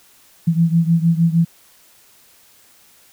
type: beating tone pair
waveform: sine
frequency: 164.81 / 171.31 Hz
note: E3 / F3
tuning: 0 / -33 cents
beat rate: 6.5 Hz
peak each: -14 / -17 dBFS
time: 0.47-1.45 s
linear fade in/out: 10 ms
effects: white hiss -51 dBFS RMS until 3.12 s